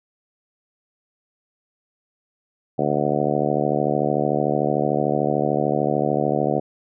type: harmonic tone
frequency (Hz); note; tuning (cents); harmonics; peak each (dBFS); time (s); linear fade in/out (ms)
73.42; D2; 0; 2 / 3 / 4 / 5 / 6 / 7 / 8 / 9 / 10; -27 / -27 / -27 / -27 / -27 / -27 / -27 / -27 / -27; 2.78-6.6; 10
effects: none

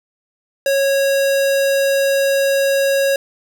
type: tone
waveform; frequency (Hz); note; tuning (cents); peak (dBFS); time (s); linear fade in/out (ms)
square; 550; C#5; -14; -14; 0.66-3.16; 2
effects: none

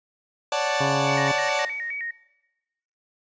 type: chord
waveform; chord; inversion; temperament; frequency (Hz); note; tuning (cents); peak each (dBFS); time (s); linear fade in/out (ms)
sawtooth; D major seventh; third; equal; 554.4 / 587.3 / 740 / 880; C#5 / D5 / F#5 / A5; 0 / 0 / 0 / 0; -26 / -22 / -26 / -23; 0.52-1.65; 2
type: harmonic tone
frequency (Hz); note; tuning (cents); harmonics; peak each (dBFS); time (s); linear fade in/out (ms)
138.59; C#3; 0; 1 / 2 / 3 / 4 / 5 / 6 / 7 / 8; -27 / -30 / -32 / -33 / -34 / -35 / -35 / -36; 0.8-1.32; 10
type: tone with vibrato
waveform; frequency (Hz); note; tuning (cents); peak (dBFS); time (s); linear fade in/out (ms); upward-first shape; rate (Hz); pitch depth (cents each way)
sine; 2054; C7; -33; -28; 1.07-2.11; 5; square; 4.8; 170
effects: noise-tail reverb RT60 1.0 s tail -19 dB re dry + resampled to 16000 Hz

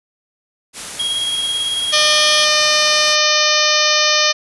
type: noise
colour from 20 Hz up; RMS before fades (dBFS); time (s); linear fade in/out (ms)
white; -28; 0.73-3.17; 50
type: tone with tremolo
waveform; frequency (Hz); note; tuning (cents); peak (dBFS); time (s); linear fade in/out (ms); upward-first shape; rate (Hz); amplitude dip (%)
square; 3282; G#7; -21; -17; 0.99-2.45; 10; square; 18; 25
type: harmonic tone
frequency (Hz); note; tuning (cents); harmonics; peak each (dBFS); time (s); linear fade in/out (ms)
606; D#5; -46; 1 / 2 / 3 / 4 / 5 / 6 / 7 / 8 / 9 / 10; -21 / -21 / -21 / -21 / -21 / -21 / -21 / -21 / -21 / -21; 1.92-4.33; 20
effects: resampled to 24000 Hz

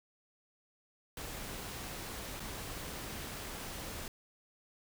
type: noise with dropouts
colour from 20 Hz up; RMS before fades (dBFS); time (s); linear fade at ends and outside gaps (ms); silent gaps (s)
pink; -43; 1.17-4.08; 2; 2.397-2.402
effects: none

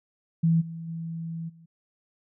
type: tone with level steps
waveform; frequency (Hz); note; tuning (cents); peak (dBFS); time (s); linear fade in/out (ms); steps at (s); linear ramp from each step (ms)
sine; 164.81; E3; 0; -18 / -34 / -31 / -49; 0.43-1.66; 10; 0.6 / 0.87 / 1.48; 20
effects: none

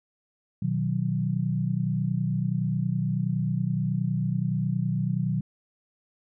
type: chord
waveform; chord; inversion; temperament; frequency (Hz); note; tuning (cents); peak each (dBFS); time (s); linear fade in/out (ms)
sine; B major; none; equal; 123.47 / 155.56 / 185; B2 / D#3 / F#3; 0 / 0 / 0; -28; 0.62-5.41; 5
effects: none

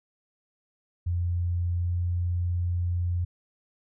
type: tone with pitch glide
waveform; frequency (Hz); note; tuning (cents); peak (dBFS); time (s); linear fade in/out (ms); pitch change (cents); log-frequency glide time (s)
sine; 87.31 to 87.87; F2 to F2; 0 to +11; -24; 1.06-3.25; 10; +11; 1.79-1.92
effects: none

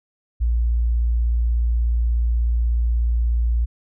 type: tone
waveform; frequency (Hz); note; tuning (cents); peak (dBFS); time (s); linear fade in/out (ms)
sine; 58.27; A#1; 0; -16; 0.4-3.66; 20
effects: none

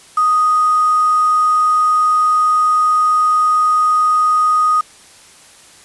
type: tone with quantisation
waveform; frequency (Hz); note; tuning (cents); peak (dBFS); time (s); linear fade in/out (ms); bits
sine; 1244.5; D#6; 0; -10; 0.17-4.81; 5; 5
effects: white hiss -43 dBFS RMS until 5.84 s + resampled to 24000 Hz

